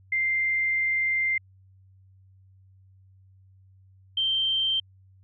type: tone pair in turn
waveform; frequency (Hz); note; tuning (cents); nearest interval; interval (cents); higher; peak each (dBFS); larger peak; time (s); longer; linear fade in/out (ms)
sine; 2093 / 3136; C7 / G7; 0 / 0; perfect fifth; 700; second; -22; neither; 0.12-1.38 / 4.17-4.8; first; 5
effects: added 95 Hz sine -53 dBFS peak until 5.23 s